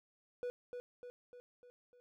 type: tone with echo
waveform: triangle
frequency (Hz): 490.6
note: B4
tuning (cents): -12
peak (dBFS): -35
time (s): 0.43-0.5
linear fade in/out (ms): 0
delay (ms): 300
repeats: 5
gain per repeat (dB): -5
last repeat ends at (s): 2
effects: none